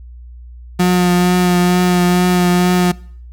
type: tone with vibrato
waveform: 35% pulse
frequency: 178.9 Hz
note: F3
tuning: 42 cents sharp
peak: -8 dBFS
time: 0.79-2.92 s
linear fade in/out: 10 ms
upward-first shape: triangle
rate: 2.2 Hz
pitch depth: 18 cents each way
effects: noise-tail reverb RT60 0.6 s tail -24 dB re dry + added 60 Hz sine -32 dBFS peak until 3.32 s